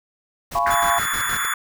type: noise with tremolo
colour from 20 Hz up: pink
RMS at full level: -33 dBFS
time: 0.51-1.46 s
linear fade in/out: 10 ms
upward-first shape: square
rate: 6.4 Hz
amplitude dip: 80%
type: chord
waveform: sine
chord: C# dominant seventh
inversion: first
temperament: just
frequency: 693 / 831.5 / 997.9 / 1108.7 Hz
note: E#5 / G#5 / B5 / C#6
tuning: -14 / +2 / +18 / 0 cents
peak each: -22 / -26 / -23 / -22 dBFS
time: 0.55-0.99 s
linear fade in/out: 2 ms
type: band-pass noise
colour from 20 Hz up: white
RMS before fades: -25 dBFS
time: 0.66-1.54 s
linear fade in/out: 2 ms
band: 1100 to 1900 Hz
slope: 48 dB/octave
type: tone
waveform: 10% pulse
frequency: 3445 Hz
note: A7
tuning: 37 cents flat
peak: -18 dBFS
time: 0.7-1.54 s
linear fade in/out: 10 ms
effects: none